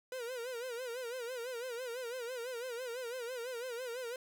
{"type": "tone with vibrato", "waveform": "45% pulse", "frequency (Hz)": 489.4, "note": "B4", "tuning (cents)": -16, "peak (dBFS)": -39, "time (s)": [0.12, 4.16], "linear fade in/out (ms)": 2, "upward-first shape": "sine", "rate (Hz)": 6, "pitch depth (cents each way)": 110, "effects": []}